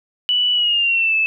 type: tone with pitch glide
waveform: sine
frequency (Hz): 2960 to 2622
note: F#7 to E7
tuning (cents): 0 to -10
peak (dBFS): -14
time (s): 0.29-1.26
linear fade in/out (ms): 0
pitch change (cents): -210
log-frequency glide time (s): 0.53-1.15
effects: none